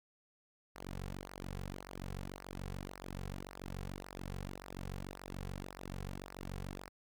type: tone with flanger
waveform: sawtooth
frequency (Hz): 46.91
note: F#1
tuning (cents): +25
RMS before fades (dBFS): -45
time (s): 0.75-6.89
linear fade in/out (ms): 10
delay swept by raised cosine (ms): 0.28 to 3.38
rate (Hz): 1.8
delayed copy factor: -0.85
effects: none